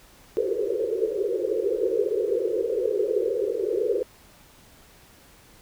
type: band-pass noise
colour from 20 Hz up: white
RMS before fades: -25 dBFS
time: 0.37-4.03 s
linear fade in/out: 0 ms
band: 360 to 510 Hz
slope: 96 dB/octave
effects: pink hiss -53 dBFS RMS until 5.61 s